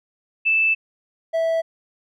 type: tone pair in turn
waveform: sine / triangle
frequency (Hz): 2637 / 655.6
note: E7 / E5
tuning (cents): 0 / -10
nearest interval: 2 octaves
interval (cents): 2410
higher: first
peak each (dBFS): -15 / -16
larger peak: first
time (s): 0.45-0.75 / 1.33-1.62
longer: first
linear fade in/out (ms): 20
effects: none